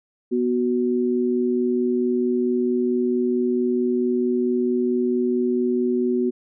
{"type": "tone pair together", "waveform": "sine", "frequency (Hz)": [245.5, 370], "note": ["B3", "F#4"], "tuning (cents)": [-10, 0], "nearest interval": "perfect fifth", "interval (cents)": 710, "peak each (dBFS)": -21, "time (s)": [0.31, 6.31], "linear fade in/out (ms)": 20, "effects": []}